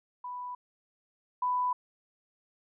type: tone pair in turn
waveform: sine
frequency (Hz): 989 / 994.3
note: B5 / B5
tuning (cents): +2 / +11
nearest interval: unison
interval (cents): 9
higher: second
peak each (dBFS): -36 / -26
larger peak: second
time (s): 0.24-0.55 / 1.42-1.73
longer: neither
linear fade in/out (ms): 5
effects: none